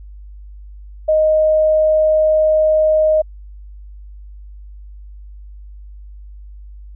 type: tone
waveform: sine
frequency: 622.3 Hz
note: D#5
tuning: in tune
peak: -10 dBFS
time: 1.08-3.22 s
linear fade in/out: 10 ms
effects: added 50 Hz sine -33 dBFS peak until 6.95 s